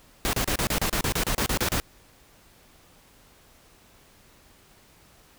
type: noise bursts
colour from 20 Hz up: pink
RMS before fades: -25 dBFS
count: 14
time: 0.25-1.8 s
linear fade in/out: 0 ms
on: 81 ms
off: 32 ms
effects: pink hiss -56 dBFS RMS until 5.38 s